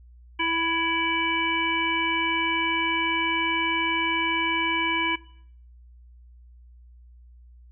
harmonic tone with a mistuned harmonic, 329.6 Hz, E4, in tune, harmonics 1 / 3 / 5 / 7 / 9, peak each -31 / -28 / -32 / -26 / -30 dBFS, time 0.39-5.16 s, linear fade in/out 10 ms, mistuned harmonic 5, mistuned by +19 cents, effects noise-tail reverb RT60 0.6 s tail -19 dB re dry + added 60 Hz sine -47 dBFS peak until 7.71 s

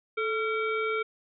harmonic tone with a mistuned harmonic, 456.9 Hz, A#4, 35 cents flat, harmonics 1 / 3 / 5 / 7 / 8, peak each -29 / -31 / -33 / -46 / -48 dBFS, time 0.17-1.03 s, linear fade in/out 10 ms, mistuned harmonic 1, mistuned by -77 cents, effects none

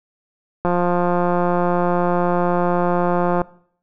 click train, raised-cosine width 1 ms, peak -6 dBFS, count 488, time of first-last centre 0.65-3.417 s, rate 176 Hz, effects noise-tail reverb RT60 0.6 s tail -21 dB re dry

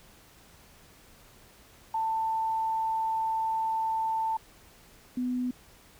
sine tone pair in turn, 890 / 249.7 Hz, A5 / B3, +20 / +19 cents, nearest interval octave + minor seventh, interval 2201 cents, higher first, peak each -26 / -27 dBFS, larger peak first, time 1.94-4.37 / 5.17-5.51 s, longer first, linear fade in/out 5 ms, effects pink hiss -56 dBFS RMS until 5.99 s

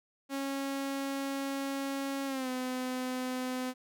sawtooth tone with pitch glide, 274.5 to 254.6 Hz, C#4 to C4, -17 to -47 cents, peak -29 dBFS, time 0.29-3.74 s, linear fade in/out 50 ms, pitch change -130 cents, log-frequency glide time 2.26-2.49 s, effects none

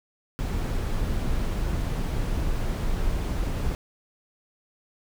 brown noise, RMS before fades -26 dBFS, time 0.39-3.75 s, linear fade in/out 0 ms, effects none

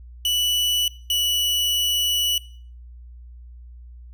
40% pulse tone pair in turn, 2960 / 2949 Hz, F#7 / F#7, 0 / -6 cents, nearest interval unison, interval 6 cents, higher first, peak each -18 dBFS, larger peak neither, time 0.25-0.88 / 1.1-2.38 s, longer second, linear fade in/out 2 ms, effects noise-tail reverb RT60 0.5 s tail -21 dB re dry + added 60 Hz sine -39 dBFS peak until 4.13 s

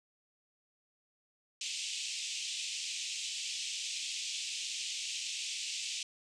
pink band-pass noise, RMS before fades -39 dBFS, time 1.61-6.03 s, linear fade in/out 2 ms, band 2500 to 8100 Hz, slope 48 dB/octave, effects none

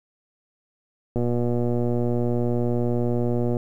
click train, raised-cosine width 2 ms, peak -12 dBFS, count 290, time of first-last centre 1.16-3.568 s, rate 120 Hz, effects 9-bit

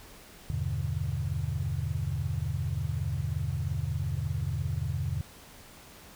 sine chord, E minor seventh, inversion none, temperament equal with one note detuned, 80.94 / 98 / 123.47 / 146.83 Hz, E2 / G2 / B2 / D3, -31 / 0 / 0 / 0 cents, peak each -34 dBFS, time 0.5-5.21 s, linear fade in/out 0 ms, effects pink hiss -51 dBFS RMS until 6.15 s

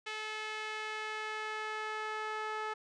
sawtooth tone with band-pass filter sweep, 431.8 Hz, A4, 33 cents flat, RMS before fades -39 dBFS, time 0.06-2.74 s, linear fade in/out 10 ms, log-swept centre 2500 to 1300 Hz, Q 1.3, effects resampled to 22050 Hz

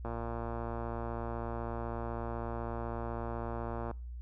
click train, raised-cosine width 1 ms, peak -25 dBFS, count 449, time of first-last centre 0.05-3.912 s, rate 116 Hz, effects noise-tail reverb RT60 0.4 s tail -25 dB re dry + added 60 Hz sine -40 dBFS peak until 4.21 s

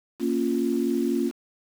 sine chord, Bb minor, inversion none, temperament equal, 233.1 / 277.2 / 349.2 Hz, Bb3 / Db4 / F4, 0 / 0 / 0 cents, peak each -26 dBFS, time 0.19-1.32 s, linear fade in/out 50 ms, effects 7-bit

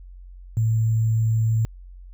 sine tone with sample-and-hold, 111.7 Hz, A2, 27 cents sharp, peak -17 dBFS, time 0.57-1.65 s, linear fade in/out 0 ms, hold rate 7350 Hz, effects added 45 Hz sine -39 dBFS peak until 2.13 s

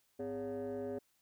sine tone with frequency modulation, 409.2 Hz, G#4, 26 cents flat, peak -35 dBFS, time 0.19-0.99 s, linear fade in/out 10 ms, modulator 154 Hz, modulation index 1.2, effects tanh soft clip ceiling -36 dBFS + white hiss -75 dBFS RMS until 1.21 s

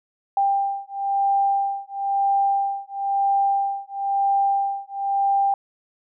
sine beating tone pair, 792 / 793 Hz, G5 / G5, +18 / +20 cents, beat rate 1 Hz, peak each -22 dBFS, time 0.37-5.54 s, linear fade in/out 2 ms, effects none

